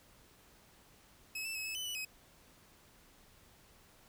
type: tone with pitch steps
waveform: sawtooth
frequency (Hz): 2572 / 2651 / 2568 / 2598 / 3014 / 2960 / 2540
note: E7 / E7 / E7 / E7 / F#7 / F#7 / D#7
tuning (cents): -43 / +9 / -46 / -26 / +31 / 0 / +35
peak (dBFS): -35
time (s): 1.35-2.05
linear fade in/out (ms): 5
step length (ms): 100
effects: pink hiss -63 dBFS RMS until 4.08 s